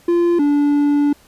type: tone pair in turn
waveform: triangle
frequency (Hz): 345.1 / 289.6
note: F4 / D4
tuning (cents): -21 / -24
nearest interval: minor third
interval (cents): 303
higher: first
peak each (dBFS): -10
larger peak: neither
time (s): 0.08-0.39 / 0.39-1.13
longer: second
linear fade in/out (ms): 5
effects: pink hiss -50 dBFS RMS until 1.27 s + resampled to 32000 Hz